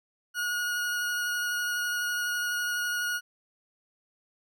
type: tone with vibrato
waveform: 40% pulse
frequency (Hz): 1446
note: F#6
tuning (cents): -40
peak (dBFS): -27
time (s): 0.34-3.21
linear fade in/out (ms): 50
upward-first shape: sine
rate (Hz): 12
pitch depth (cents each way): 11
effects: none